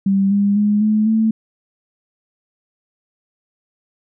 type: tone with pitch steps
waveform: sine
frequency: 195.5 / 201.6 / 207.8 / 214.3 / 221 Hz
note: G3 / G3 / G#3 / A3 / A3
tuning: -4 / +49 / +1 / -45 / +8 cents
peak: -12 dBFS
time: 0.06-1.31 s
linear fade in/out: 5 ms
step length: 250 ms
effects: none